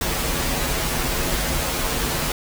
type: noise with comb filter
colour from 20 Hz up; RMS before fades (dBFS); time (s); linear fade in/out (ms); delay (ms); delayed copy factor
pink; -23; 0.01-2.32; 2; 10; -0.85
effects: none